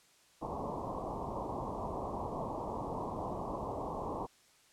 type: low-pass noise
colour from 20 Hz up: white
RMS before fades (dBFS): -39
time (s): 0.41-4.27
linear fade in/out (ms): 20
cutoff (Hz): 1100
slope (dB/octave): 96
effects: white hiss -65 dBFS RMS until 4.72 s + low-pass 9000 Hz 12 dB/octave